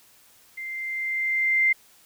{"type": "tone with level ramp", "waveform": "sine", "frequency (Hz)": 2089, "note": "C7", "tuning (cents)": -3, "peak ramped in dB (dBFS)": [-32, -16], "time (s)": [0.57, 1.73], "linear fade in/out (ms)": 10, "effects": ["white hiss -56 dBFS RMS until 2.05 s"]}